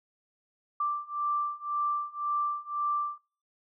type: beating tone pair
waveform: sine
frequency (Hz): 1175 / 1176.9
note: D6 / D6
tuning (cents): +1 / +3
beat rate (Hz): 1.9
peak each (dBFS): -32 / -31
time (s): 0.8-3.18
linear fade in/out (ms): 5
effects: noise-tail reverb RT60 0.4 s tail -25 dB re dry